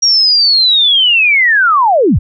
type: linear sweep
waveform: sine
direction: down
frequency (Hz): 5670 to 46.25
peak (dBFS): -6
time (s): 0.02-2.19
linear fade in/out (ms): 10
effects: none